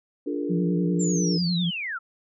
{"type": "chord", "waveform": "sine", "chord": "Bb dominant seventh", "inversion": "first", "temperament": "just", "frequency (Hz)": [291.4, 349.6, 419.5, 466.2], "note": ["D4", "F4", "Ab4", "Bb4"], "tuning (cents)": [-13, 2, 17, 0], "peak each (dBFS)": [-28, -32, -33, -34], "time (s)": [0.26, 1.38], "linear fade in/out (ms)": 10}
{"type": "tone with vibrato", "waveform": "sine", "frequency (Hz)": 174.5, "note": "F3", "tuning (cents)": -1, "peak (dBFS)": -22, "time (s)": [0.49, 1.71], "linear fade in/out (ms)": 20, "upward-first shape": "square", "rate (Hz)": 10, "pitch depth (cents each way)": 44}
{"type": "linear sweep", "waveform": "sine", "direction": "down", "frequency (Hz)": [7450, 1266], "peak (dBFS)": -28, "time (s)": [0.99, 1.99], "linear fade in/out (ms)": 20}
{"effects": []}